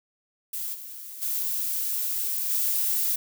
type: noise with level steps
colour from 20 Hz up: violet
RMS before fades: -32 / -40 / -28 / -25 dBFS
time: 0.53-3.16 s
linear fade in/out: 5 ms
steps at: 0.73 / 1.21 / 2.49 s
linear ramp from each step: 20 ms
effects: none